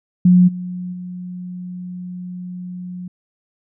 sine tone with level steps, 180.1 Hz, F#3, 46 cents flat, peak -7 / -24 / -27 dBFS, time 0.25-3.08 s, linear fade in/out 5 ms, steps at 0.47 / 0.92 s, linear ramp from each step 20 ms, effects none

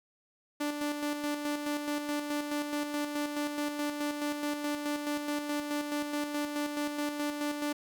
sawtooth tone with tremolo, 293.7 Hz, D4, in tune, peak -26 dBFS, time 0.6-7.73 s, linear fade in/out 10 ms, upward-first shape square, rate 4.7 Hz, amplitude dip 45%, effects 11-bit

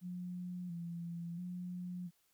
sine tone with vibrato, 174.61 Hz, F3, in tune, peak -40 dBFS, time 0.01-2.11 s, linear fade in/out 50 ms, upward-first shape square, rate 0.73 Hz, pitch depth 44 cents each way, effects white hiss -75 dBFS RMS until 2.33 s

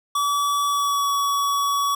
square tone with pitch glide, 1146 to 1130.2 Hz, D6 to C#6, -43 to +33 cents, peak -20 dBFS, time 0.15-1.95 s, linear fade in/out 5 ms, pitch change -24 cents, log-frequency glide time 0.66-1.1 s, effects none

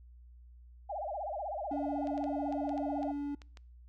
sine tone with vibrato, 699 Hz, F5, 1 cent sharp, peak -35 dBFS, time 0.89-3.12 s, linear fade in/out 10 ms, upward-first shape sine, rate 16 Hz, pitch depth 290 cents each way
triangle tone, 286.5 Hz, D4, 43 cents flat, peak -32 dBFS, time 1.71-3.35 s, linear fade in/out 5 ms
clicks, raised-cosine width 0.2 ms, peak -34 dBFS, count 9, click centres 2.072 / 2.178 / 2.241 / 2.525 / 2.693 / 2.778 / 3.03 / 3.418 / 3.572 s
effects noise-tail reverb RT60 0.5 s tail -26 dB re dry + added 60 Hz sine -52 dBFS peak until 3.88 s

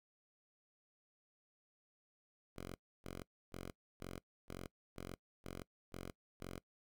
5% pulse tone bursts, 45 Hz, F#1, 47 cents flat, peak -35 dBFS, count 9, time 2.56-6.59 s, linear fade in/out 10 ms, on 190 ms, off 290 ms, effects noise-tail reverb RT60 0.1 s tail -23 dB re dry

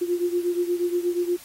sine beating tone pair, 349.2 / 357.6 Hz, F4 / F4, 0 / +41 cents, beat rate 8.4 Hz, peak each -23 / -27 dBFS, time 0.01-1.37 s, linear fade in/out 10 ms, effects white hiss -46 dBFS RMS until 1.44 s + AAC 48 kbps

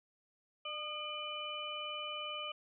harmonic tone with a mistuned harmonic, 600 Hz, D5, 37 cents sharp, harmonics 1 / 2 / 4 / 5, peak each -47 / -44 / -46 / -42 dBFS, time 0.65-2.52 s, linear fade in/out 5 ms, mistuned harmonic 2, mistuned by +32 cents, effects none

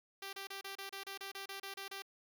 5% pulse tone bursts, 392 Hz, G4, in tune, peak -32 dBFS, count 13, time 0.22-2.022 s, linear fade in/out 5 ms, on 110 ms, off 31 ms, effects 12-bit

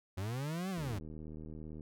40% pulse linear two-way sweep, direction up then down, 88.2 to 196 to 88.2 Hz, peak -35 dBFS, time 0.17-0.99 s, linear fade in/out 10 ms, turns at 0.7 s
click train, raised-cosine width 3 ms, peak -35 dBFS, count 81, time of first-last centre 0.78-1.808 s, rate 77.8 Hz
effects none

